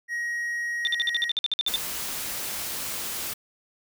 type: tone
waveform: triangle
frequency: 1890 Hz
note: A#6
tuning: 23 cents sharp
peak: -25 dBFS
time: 0.08-1.32 s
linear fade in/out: 50 ms
type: tone bursts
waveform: sine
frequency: 3574 Hz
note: A7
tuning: 26 cents sharp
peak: -21 dBFS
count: 13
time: 0.85-1.759 s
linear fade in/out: 0 ms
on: 21 ms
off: 53 ms
type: noise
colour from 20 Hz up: white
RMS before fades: -32 dBFS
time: 1.67-3.34 s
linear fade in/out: 10 ms
effects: none